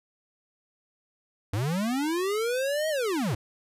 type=linear two-way sweep; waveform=square; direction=up then down; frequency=91.9 to 639 to 91.9 Hz; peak=-26 dBFS; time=1.53-3.35 s; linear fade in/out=5 ms; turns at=2.89 s; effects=resampled to 32000 Hz